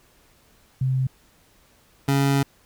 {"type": "tone pair in turn", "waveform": ["sine", "25% pulse"], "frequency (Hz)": [130.81, 138.59], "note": ["C3", "C#3"], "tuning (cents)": [0, 0], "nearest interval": "minor second", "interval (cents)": 100, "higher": "second", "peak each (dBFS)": [-19, -14], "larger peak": "second", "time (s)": [[0.81, 1.07], [2.08, 2.43]], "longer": "second", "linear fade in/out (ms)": 5, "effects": ["pink hiss -58 dBFS RMS until 2.65 s"]}